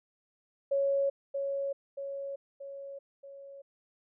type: tone with echo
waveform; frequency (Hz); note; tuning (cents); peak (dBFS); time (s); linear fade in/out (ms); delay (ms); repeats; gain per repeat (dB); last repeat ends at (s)
sine; 554.4; C#5; 0; -25; 0.71-1.1; 10; 630; 4; -5; 3.62
effects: none